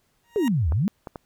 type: tone with exponential growth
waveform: 20% pulse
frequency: 941 Hz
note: A#5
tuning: 16 cents sharp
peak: -23 dBFS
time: 0.24-0.48 s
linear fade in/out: 0 ms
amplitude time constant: 51 ms
type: exponential two-way sweep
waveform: sine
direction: down then up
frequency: 453.3 to 68.7 to 228.4 Hz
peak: -19 dBFS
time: 0.36-0.88 s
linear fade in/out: 0 ms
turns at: 0.7 s
type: clicks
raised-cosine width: 1 ms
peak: -20 dBFS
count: 3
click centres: 0.722 / 1.072 / 1.158 s
effects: pink hiss -68 dBFS RMS until 1.25 s